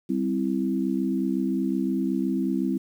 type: chord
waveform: sine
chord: C major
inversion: second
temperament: equal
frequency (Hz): 196 / 261.6 / 329.6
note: G3 / C4 / E4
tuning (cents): 0 / 0 / 0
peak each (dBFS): -27 / -26 / -28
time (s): 0.09-2.78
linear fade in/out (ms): 10
effects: 9-bit